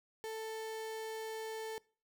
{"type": "tone", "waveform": "35% pulse", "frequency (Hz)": 441.8, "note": "A4", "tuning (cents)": 7, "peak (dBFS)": -38, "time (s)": [0.24, 1.78], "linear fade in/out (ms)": 0, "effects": ["noise-tail reverb RT60 0.4 s tail -23 dB re dry"]}